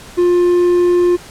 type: tone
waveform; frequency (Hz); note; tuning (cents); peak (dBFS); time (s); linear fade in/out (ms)
triangle; 353.1; F4; +19; -7; 0.17-1.17; 20
effects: pink hiss -36 dBFS RMS until 1.3 s + low-pass 11000 Hz 12 dB/octave